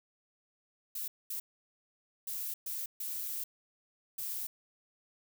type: noise bursts at uneven times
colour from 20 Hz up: violet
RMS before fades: -38 dBFS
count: 6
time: 0.95-1.08 / 1.3-1.4 / 2.27-2.54 / 2.66-2.86 / 3-3.44 / 4.18-4.47 s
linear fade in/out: 5 ms
effects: none